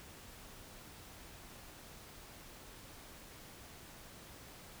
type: silence
effects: pink hiss -54 dBFS RMS until 4.8 s